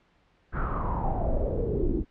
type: noise with low-pass filter sweep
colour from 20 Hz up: brown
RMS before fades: -27 dBFS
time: 0.52-2.05 s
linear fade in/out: 50 ms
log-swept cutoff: 1500 to 300 Hz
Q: 6.9
effects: pink hiss -65 dBFS RMS until 2.1 s + low-pass 3000 Hz 12 dB/octave